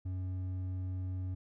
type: tone with hard clipping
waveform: sine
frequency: 92.5 Hz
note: F#2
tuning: in tune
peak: -36 dBFS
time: 0.05-1.35 s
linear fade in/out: 10 ms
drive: 5 dB
effects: none